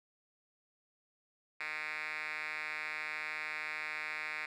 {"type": "tone with band-pass filter", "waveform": "5% pulse", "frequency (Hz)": 153.6, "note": "D#3", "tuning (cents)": -22, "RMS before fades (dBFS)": -40, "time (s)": [1.6, 4.46], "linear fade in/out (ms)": 5, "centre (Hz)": 2300, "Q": 4.5, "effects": []}